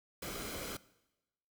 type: noise with comb filter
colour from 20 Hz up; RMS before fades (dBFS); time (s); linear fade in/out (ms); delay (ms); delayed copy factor
pink; -42; 0.22-0.77; 5; 1.1; -0.5
effects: noise-tail reverb RT60 1.0 s tail -20 dB re dry